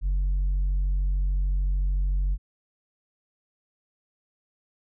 sine tone with tanh clipping, 46.76 Hz, F#1, 19 cents sharp, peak -22 dBFS, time 0.01-2.38 s, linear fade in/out 50 ms, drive 2 dB, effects none

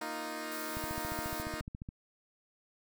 10% pulse chord, Bb suspended fourth, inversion none, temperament equal, 233.1 / 311.1 / 349.2 Hz, Bb3 / Eb4 / F4, 0 / 0 / 0 cents, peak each -36 / -31 / -37 dBFS, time 0.01-1.61 s, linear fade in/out 5 ms
blue noise, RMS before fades -45 dBFS, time 0.51-1.43 s, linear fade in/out 10 ms
click train, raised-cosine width 5 ms, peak -29 dBFS, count 17, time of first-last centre 0.77-1.889 s, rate 14.3 Hz
effects none

